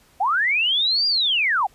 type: linear two-way sweep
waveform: sine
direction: up then down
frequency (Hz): 704 to 4866 to 704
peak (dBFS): -17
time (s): 0.2-1.67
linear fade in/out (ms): 10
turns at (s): 1.07
effects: pink hiss -56 dBFS RMS until 1.74 s + resampled to 32000 Hz